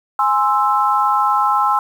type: chord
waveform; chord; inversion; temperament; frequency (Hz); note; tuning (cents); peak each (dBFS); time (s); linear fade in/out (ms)
sine; Ab augmented; none; equal; 830.6 / 1046.5 / 1318.5; Ab5 / C6 / E6; 0 / 0 / 0; -17; 0.19-1.79; 2
effects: 7-bit